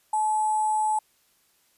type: tone with sample-and-hold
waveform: sine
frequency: 860 Hz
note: A5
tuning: 40 cents flat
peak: -21 dBFS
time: 0.13-0.99 s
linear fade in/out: 5 ms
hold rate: 8820 Hz
effects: white hiss -65 dBFS RMS until 1.77 s + resampled to 32000 Hz